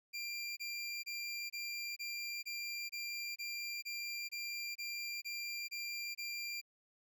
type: tone bursts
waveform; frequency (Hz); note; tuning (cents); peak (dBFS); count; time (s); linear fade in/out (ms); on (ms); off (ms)
25% pulse; 2379; D7; +22; -36; 14; 0.13-6.615; 20; 440; 25
effects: none